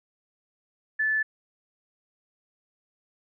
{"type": "tone", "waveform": "sine", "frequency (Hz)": 1743, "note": "A6", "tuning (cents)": -17, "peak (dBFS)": -22, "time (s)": [0.99, 1.23], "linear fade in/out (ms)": 10, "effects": []}